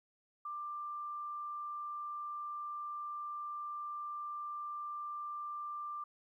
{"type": "tone", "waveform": "sine", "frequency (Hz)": 1185, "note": "D6", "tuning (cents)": 15, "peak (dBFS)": -39, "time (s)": [0.45, 6.04], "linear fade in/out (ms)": 5, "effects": ["13-bit"]}